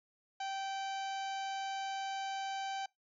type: harmonic tone with a mistuned harmonic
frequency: 779 Hz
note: G5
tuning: 11 cents flat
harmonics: 1 / 2 / 3 / 4 / 5 / 6 / 7 / 8 / 9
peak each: -37 / -47 / -51 / -49 / -53 / -55 / -61 / -57 / -61 dBFS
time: 0.4-2.86 s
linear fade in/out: 5 ms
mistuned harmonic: 4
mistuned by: -31 cents
effects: noise-tail reverb RT60 0.2 s tail -25 dB re dry